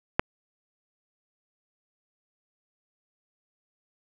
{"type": "click", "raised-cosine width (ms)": 0.5, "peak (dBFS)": -4, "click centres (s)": 0.195, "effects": []}